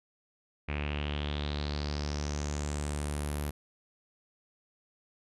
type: tone with low-pass filter sweep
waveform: sawtooth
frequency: 73.42 Hz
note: D2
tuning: in tune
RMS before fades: -34 dBFS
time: 0.68-3.51 s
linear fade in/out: 10 ms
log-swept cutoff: 2400 to 12000 Hz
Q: 5
effects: none